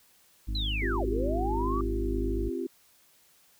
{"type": "harmonic tone", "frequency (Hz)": 51.91, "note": "G#1", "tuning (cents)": 0, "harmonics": [1, 2, 4, 5, 6], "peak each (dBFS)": [-29, -39, -45, -47, -46], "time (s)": [0.47, 2.5], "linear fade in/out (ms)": 20}
{"type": "linear two-way sweep", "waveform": "sine", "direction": "down then up", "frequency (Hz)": [4122, 343.7, 1181], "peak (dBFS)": -31, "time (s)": [0.55, 1.81], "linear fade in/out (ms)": 2, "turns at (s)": 1.06}
{"type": "chord", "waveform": "sine", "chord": "C suspended fourth", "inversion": "none", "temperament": "equal with one note detuned", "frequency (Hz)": [261.6, 343, 392], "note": ["C4", "F4", "G4"], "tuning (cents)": [0, -31, 0], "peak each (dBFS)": [-35, -33, -35], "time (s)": [0.82, 2.67], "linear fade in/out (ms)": 5}
{"effects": ["white hiss -62 dBFS RMS until 3.59 s"]}